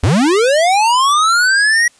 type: linear sweep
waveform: square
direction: up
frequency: 71.1 to 1922 Hz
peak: -10 dBFS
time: 0.03-1.88 s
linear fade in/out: 5 ms
effects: white hiss -50 dBFS RMS until 1.99 s + resampled to 22050 Hz